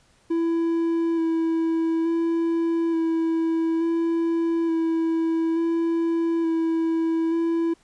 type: tone with vibrato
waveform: triangle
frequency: 330 Hz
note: E4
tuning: 2 cents sharp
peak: -18 dBFS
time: 0.3-7.74 s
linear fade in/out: 10 ms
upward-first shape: square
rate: 0.57 Hz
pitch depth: 14 cents each way
effects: pink hiss -60 dBFS RMS until 7.83 s + resampled to 22050 Hz

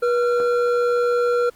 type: tone pair together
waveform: triangle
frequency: 483.6 / 1370 Hz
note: B4 / F6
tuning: -36 / -34 cents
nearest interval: octave + tritone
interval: 1802 cents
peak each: -15 / -23 dBFS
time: 0.02-1.5 s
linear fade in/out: 10 ms
effects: pink hiss -54 dBFS RMS until 1.55 s + Opus 32 kbps

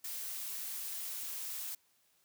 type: noise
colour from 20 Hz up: blue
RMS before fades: -41 dBFS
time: 0.04-1.75 s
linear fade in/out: 5 ms
effects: white hiss -72 dBFS RMS until 2.24 s + high-pass 80 Hz 12 dB/octave

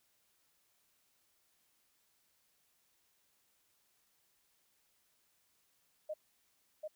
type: tone with echo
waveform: sine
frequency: 616 Hz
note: D#5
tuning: 17 cents flat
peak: -37 dBFS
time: 6.09-6.14 s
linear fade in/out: 10 ms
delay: 740 ms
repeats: 1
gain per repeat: -2 dB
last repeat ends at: 6.88 s
effects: white hiss -75 dBFS RMS until 6.95 s

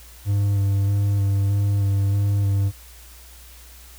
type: tone with vibrato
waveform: triangle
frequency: 100 Hz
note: G2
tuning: 35 cents sharp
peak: -15 dBFS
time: 0.25-2.72 s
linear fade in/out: 50 ms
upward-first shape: square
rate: 1.6 Hz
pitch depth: 16 cents each way
effects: added 60 Hz sine -44 dBFS peak until 3.98 s + white hiss -47 dBFS RMS until 3.98 s

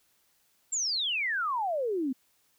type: exponential sweep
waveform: sine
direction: down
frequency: 7580 to 246.9 Hz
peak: -27 dBFS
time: 0.72-2.13 s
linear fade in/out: 10 ms
effects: white hiss -69 dBFS RMS until 2.58 s

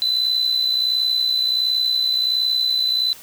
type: tone with amplitude modulation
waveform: triangle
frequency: 4014 Hz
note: B7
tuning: 27 cents sharp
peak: -11 dBFS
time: 0.02-3.13 s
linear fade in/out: 0 ms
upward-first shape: sine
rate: 61.4 Hz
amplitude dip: 65%
effects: tanh soft clip ceiling -13 dBFS + white hiss -42 dBFS RMS until 3.22 s

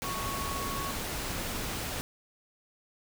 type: tone in noise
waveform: sine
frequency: 1108.7 Hz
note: C#6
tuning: in tune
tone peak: -36 dBFS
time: 0.04-0.91 s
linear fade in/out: 0 ms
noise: pink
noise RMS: -35 dBFS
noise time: 0.02-2.01 s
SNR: -4 dB
effects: none

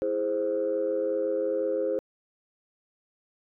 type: chord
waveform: sine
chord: E augmented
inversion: none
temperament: equal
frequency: 329.6 / 415.3 / 523.3 Hz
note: E4 / G#4 / B#4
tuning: 0 / 0 / 0 cents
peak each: -32 / -29 / -26 dBFS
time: 0.02-1.99 s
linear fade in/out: 0 ms
effects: tanh soft clip ceiling -18 dBFS

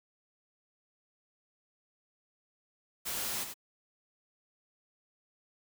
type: noise with echo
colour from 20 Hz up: white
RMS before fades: -36 dBFS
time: 3.05-3.45 s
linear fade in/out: 20 ms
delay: 92 ms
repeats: 1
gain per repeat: -7 dB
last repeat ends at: 3.542 s
effects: none

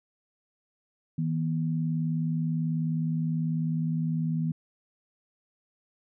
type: tone pair together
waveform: sine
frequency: 160.38 / 240.3 Hz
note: E3 / B3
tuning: -47 / -47 cents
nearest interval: perfect fifth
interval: 700 cents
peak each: -26 / -32 dBFS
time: 1.18-4.52 s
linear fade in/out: 5 ms
effects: none

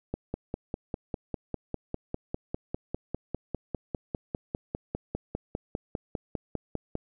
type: click train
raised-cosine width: 2 ms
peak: -17 dBFS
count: 35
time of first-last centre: 0.14-6.954 s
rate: 4.99 Hz
effects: none

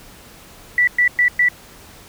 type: tone bursts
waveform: sine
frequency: 1963 Hz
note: B6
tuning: 11 cents flat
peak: -11 dBFS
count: 4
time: 0.78-1.486 s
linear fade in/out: 2 ms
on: 94 ms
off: 110 ms
effects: pink hiss -43 dBFS RMS until 2.08 s

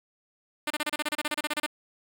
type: tone bursts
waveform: 5% pulse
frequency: 299.9 Hz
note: D4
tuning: 36 cents sharp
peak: -15 dBFS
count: 16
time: 0.67-1.664 s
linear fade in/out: 5 ms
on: 34 ms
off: 30 ms
effects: none

